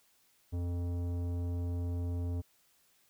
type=tone with tanh clipping; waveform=sine; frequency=87.31 Hz; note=F2; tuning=in tune; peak=-34 dBFS; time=0.52-2.42 s; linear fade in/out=20 ms; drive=14 dB; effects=white hiss -69 dBFS RMS until 3.09 s